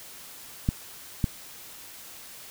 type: clicks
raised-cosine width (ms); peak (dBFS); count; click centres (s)
5; -10; 2; 0.689 / 1.242
effects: white hiss -45 dBFS RMS until 2.5 s